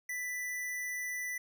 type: tone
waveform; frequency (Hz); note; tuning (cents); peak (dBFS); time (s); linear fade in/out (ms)
square; 1983; B6; +7; -36; 0.09-1.38; 5
effects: none